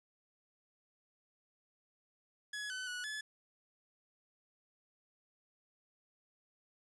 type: tone with pitch steps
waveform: sawtooth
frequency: 1687 / 1512 / 1470 / 1718 Hz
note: G#6 / F#6 / F#6 / A6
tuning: +27 / +37 / -12 / -42 cents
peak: -36 dBFS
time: 2.53-3.21 s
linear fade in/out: 5 ms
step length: 170 ms
effects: resampled to 22050 Hz + 11-bit